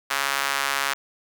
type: tone with high-pass filter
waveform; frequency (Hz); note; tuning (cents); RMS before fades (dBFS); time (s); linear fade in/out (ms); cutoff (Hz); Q
sawtooth; 138.59; C#3; 0; -25; 0.1-0.94; 10; 1300; 1.3
effects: none